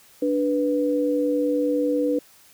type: tone pair together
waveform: sine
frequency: 292.8 / 492.4 Hz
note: D4 / B4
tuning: -5 / -5 cents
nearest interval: major sixth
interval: 900 cents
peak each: -22 dBFS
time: 0.22-2.19 s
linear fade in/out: 5 ms
effects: white hiss -53 dBFS RMS until 2.53 s